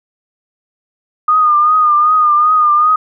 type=tone with vibrato; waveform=sine; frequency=1222 Hz; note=D#6; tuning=32 cents flat; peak=-7 dBFS; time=1.28-2.96 s; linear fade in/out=5 ms; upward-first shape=triangle; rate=2.6 Hz; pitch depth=57 cents each way; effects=none